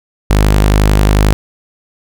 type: tone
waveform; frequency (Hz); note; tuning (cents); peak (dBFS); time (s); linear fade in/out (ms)
sawtooth; 51.2; G#1; -24; -3; 0.3-1.33; 0
effects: none